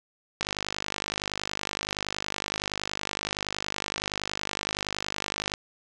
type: click train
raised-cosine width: 0.2 ms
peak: -11 dBFS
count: 261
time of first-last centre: 0.41-5.538 s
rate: 50.7 Hz
effects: resampled to 24000 Hz + 7-bit